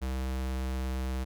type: tone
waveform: square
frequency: 64.9 Hz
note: C2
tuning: 13 cents flat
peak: -31 dBFS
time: 0.01-1.25 s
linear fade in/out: 20 ms
effects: none